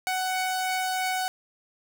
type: tone pair together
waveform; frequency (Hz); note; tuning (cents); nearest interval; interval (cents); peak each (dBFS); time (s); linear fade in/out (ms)
sawtooth; 746 / 2235; F#5 / C#7; +14 / +14; octave + perfect fifth; 1900; -22 / -34; 0.07-1.28; 0
effects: none